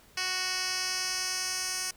10% pulse tone with band-pass filter sweep, 370 Hz, F#4, in tune, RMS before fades -32 dBFS, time 0.17-1.91 s, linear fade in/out 5 ms, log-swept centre 4200 to 7100 Hz, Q 1.6, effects pink hiss -58 dBFS RMS until 1.96 s

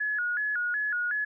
sine tone with vibrato, 1568 Hz, G6, in tune, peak -26 dBFS, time 0-1.25 s, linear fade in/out 10 ms, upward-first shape square, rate 2.7 Hz, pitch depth 140 cents each way, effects none

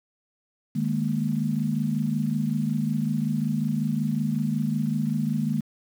sine chord, D# suspended fourth, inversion none, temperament equal with one note detuned, 152.63 / 207.7 / 233.1 Hz, D#3 / G#3 / A#3, -33 / 0 / 0 cents, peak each -27 dBFS, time 0.75-5.61 s, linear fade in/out 10 ms, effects 8-bit

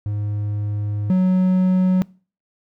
triangle tone pair in turn, 103.83 / 185 Hz, G#2 / F#3, 0 / 0 cents, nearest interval minor seventh, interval 1000 cents, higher second, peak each -19 / -11 dBFS, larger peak second, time 0.06-1.1 / 1.1-2.02 s, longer first, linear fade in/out 0 ms, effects noise-tail reverb RT60 0.4 s tail -24 dB re dry

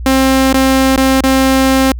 sawtooth tone with dropouts, 265.2 Hz, C4, 23 cents sharp, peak -4 dBFS, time 0.06-1.92 s, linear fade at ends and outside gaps 2 ms, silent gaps 0.528-0.541 / 0.961-0.976 / 1.208-1.237 s, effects added 60 Hz sine -20 dBFS peak until 1.99 s

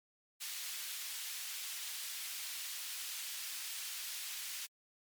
pink high-pass noise, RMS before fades -43 dBFS, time 0.4-4.67 s, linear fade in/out 20 ms, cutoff 2700 Hz, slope 12 dB/octave, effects MP3 96 kbps

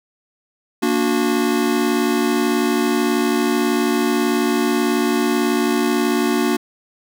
square chord, Bb augmented, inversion none, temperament just, 233.1 / 291.4 / 364.2 Hz, Bb3 / D4 / F#4, 0 / -13 / -27 cents, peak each -21 dBFS, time 0.82-6.57 s, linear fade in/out 10 ms, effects none

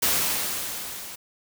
white noise with level ramp, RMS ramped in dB -21 to -39 dBFS, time 0.02-1.16 s, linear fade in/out 10 ms, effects none

